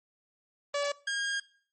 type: tone pair in turn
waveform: sawtooth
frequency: 573 / 1620.7 Hz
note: D5 / G#6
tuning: -43 / -43 cents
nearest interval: octave + tritone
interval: 1800 cents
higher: second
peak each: -24 / -26 dBFS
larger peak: first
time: 0.74-0.92 / 1.07-1.4 s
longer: second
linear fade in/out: 5 ms
effects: noise-tail reverb RT60 0.5 s tail -21 dB re dry + MP3 32 kbps